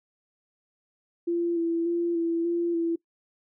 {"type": "tone with vibrato", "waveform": "sine", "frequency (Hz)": 338.3, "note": "E4", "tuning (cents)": 45, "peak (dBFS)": -23, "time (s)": [1.27, 2.96], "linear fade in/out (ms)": 10, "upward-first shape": "square", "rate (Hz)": 1.7, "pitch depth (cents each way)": 21, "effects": ["noise-tail reverb RT60 0.1 s tail -21 dB re dry"]}